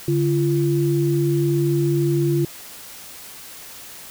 sine tone pair together, 143.84 / 342.1 Hz, D3 / F4, -36 / -36 cents, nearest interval octave + minor third, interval 1500 cents, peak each -19 dBFS, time 0.08-2.45 s, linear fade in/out 2 ms, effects white hiss -39 dBFS RMS until 4.1 s

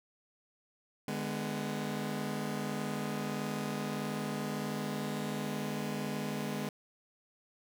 sawtooth chord, G# diminished, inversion second, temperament just, 149.51 / 207.7 / 249.2 Hz, D3 / G#3 / B3, +31 / 0 / +16 cents, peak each -36 / -33 / -36 dBFS, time 1.08-6.69 s, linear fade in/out 2 ms, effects none

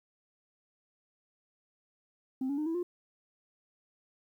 sine tone with pitch steps, 261.6 / 282 / 304 / 327.7 / 353.3 Hz, C4 / C#4 / D#4 / E4 / F4, 0 / +30 / -40 / -10 / +20 cents, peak -28 dBFS, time 2.41-2.83 s, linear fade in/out 5 ms, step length 84 ms, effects tanh soft clip ceiling -28 dBFS + 11-bit

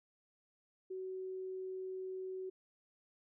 sine tone, 375.2 Hz, F#4, 24 cents sharp, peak -40 dBFS, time 0.9-2.5 s, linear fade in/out 10 ms, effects none

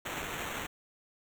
violet noise with sample-and-hold, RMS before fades -38 dBFS, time 0.05-0.67 s, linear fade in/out 10 ms, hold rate 4900 Hz, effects none

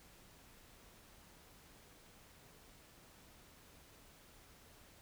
silence, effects pink hiss -62 dBFS RMS until 5.01 s

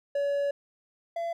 triangle tone pair in turn, 567 / 676.6 Hz, C#5 / E5, +39 / +45 cents, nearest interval minor third, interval 306 cents, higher second, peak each -23 / -27 dBFS, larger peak first, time 0.15-0.51 / 1.16-1.33 s, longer first, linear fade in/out 5 ms, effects none

